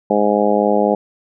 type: harmonic tone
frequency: 103.83 Hz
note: G#2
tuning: in tune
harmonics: 2 / 3 / 4 / 5 / 6 / 7 / 8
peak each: -19 / -22 / -19 / -18 / -20 / -22 / -21 dBFS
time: 0.1-0.95 s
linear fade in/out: 5 ms
effects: none